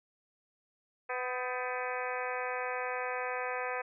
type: harmonic tone with a mistuned harmonic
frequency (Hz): 250.7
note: B3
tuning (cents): +26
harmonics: 2 / 3 / 4 / 5 / 6 / 7 / 8 / 9 / 10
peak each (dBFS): -38 / -40 / -41 / -42 / -43 / -43 / -44 / -45 / -45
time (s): 1.09-3.82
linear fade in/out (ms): 10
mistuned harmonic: 6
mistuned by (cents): +68
effects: none